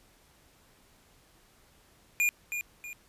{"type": "tone with echo", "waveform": "square", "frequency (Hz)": 2424, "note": "D#7", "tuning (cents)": -46, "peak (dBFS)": -24, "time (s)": [2.2, 2.29], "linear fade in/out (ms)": 0, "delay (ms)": 320, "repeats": 2, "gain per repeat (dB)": -8, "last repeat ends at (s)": 2.93, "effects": ["pink hiss -62 dBFS RMS until 3.08 s", "resampled to 32000 Hz"]}